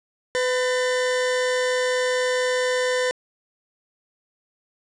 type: tone pair together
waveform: 40% pulse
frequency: 503.1 / 1793 Hz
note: B4 / A6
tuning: +32 / +32 cents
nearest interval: octave + minor seventh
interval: 2200 cents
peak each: -20 / -27 dBFS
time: 0.35-3.11 s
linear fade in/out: 0 ms
effects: resampled to 22050 Hz + 9-bit